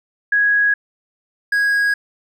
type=tone pair in turn; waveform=sine / triangle; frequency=1660 / 1649.5 Hz; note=G#6 / G#6; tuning=-1 / -12 cents; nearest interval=unison; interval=11 cents; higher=first; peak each=-12 dBFS; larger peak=neither; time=0.32-0.74 / 1.52-1.94 s; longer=neither; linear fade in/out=5 ms; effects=none